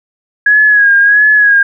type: tone with vibrato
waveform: sine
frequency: 1661.2 Hz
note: G#6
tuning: in tune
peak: -4 dBFS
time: 0.46-1.63 s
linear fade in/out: 5 ms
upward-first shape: sine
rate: 1.5 Hz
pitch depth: 52 cents each way
effects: none